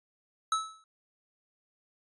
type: tone with exponential decay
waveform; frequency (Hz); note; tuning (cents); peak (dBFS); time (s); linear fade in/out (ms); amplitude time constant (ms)
square; 1301; E6; -23; -24; 0.52-0.84; 2; 68
effects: resampled to 24000 Hz